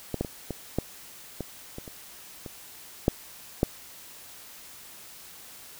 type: clicks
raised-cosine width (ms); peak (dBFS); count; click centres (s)
2; -15 / -13 / -20 / -18 / -11 / -18 / -23 / -27 / -24 / -6 / -7; 11; 0.143 / 0.21 / 0.248 / 0.507 / 0.786 / 1.407 / 1.784 / 1.878 / 2.462 / 3.081 / 3.631
effects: white hiss -47 dBFS RMS until 5.79 s